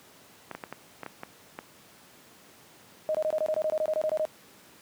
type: clicks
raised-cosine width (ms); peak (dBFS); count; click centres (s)
0.5; -21; 8; 0.513 / 0.55 / 0.638 / 0.726 / 1.033 / 1.063 / 1.234 / 1.589
type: tone bursts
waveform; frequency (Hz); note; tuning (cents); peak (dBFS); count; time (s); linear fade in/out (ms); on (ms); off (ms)
sine; 622.3; D#5; 0; -24; 15; 3.09-4.252; 0; 56; 23
effects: pink hiss -54 dBFS RMS until 4.81 s + high-pass 150 Hz 12 dB/octave